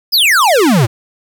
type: exponential sweep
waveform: square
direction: down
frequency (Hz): 5274 to 103.83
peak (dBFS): -8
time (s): 0.12-0.87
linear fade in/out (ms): 20
effects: 8-bit